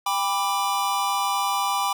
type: chord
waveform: square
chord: G major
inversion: none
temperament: equal with one note detuned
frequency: 795.9 / 987.8 / 1174.7 Hz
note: G5 / B5 / D6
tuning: +26 / 0 / 0 cents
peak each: -27 dBFS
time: 0.06-1.93 s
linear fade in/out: 5 ms
effects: none